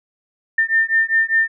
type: beating tone pair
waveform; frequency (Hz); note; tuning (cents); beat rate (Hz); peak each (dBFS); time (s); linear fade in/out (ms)
sine; 1800 / 1805; A6 / A6; +39 / +44; 5; -17; 0.58-1.48; 5
effects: none